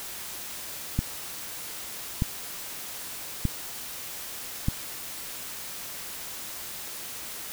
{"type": "click train", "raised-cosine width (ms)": 5, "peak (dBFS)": -11, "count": 4, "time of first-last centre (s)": [0.99, 4.685], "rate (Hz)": 0.812, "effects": ["white hiss -38 dBFS RMS until 7.52 s"]}